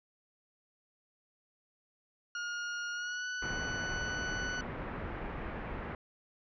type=tone with pitch glide; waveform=40% pulse; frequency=1426 to 1486.6 Hz; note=F6 to F#6; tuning=+36 to +8 cents; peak=-35 dBFS; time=2.35-4.61 s; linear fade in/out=2 ms; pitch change=+72 cents; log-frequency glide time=2.93-3.27 s
type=low-pass noise; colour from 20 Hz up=pink; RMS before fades=-40 dBFS; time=3.42-5.95 s; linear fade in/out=2 ms; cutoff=2100 Hz; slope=24 dB/octave
effects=resampled to 16000 Hz